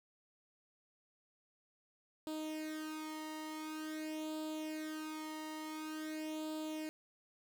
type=tone with flanger; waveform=sawtooth; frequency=311 Hz; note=D#4; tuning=1 cent flat; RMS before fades=-43 dBFS; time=2.27-6.89 s; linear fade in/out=0 ms; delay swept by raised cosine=0.25 to 1.02 ms; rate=0.47 Hz; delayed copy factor=+0.75; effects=none